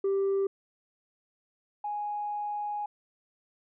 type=tone pair in turn; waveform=sine; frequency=392 / 830.6 Hz; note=G4 / G#5; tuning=0 / 0 cents; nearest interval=octave + minor second; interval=1300 cents; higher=second; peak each=-22 / -30 dBFS; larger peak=first; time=0.04-0.47 / 1.84-2.86 s; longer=second; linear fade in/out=5 ms; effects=tanh soft clip ceiling -23 dBFS